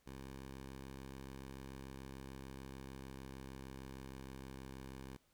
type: tone with pitch glide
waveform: 10% pulse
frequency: 66.9 to 66.25 Hz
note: C2 to C2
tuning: +39 to +22 cents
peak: -40 dBFS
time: 0.06-5.17 s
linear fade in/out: 10 ms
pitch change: -17 cents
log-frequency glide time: 1.82-4.63 s
effects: pink hiss -75 dBFS RMS until 5.33 s